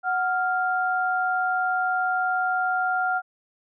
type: tone pair together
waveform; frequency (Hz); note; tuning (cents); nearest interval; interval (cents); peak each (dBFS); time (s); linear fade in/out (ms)
sine; 740 / 1396.9; F#5 / F6; 0 / 0; major seventh; 1100; -24; 0.03-3.22; 50
effects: none